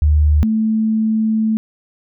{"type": "tone pair in turn", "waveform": "sine", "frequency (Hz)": [75.3, 219.5], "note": ["D2", "A3"], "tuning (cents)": [44, -4], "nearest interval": "octave + perfect fifth", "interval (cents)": 1852, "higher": "second", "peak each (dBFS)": [-9, -13], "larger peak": "first", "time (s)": [[0.02, 0.43], [0.43, 1.57]], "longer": "second", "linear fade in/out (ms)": 0, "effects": []}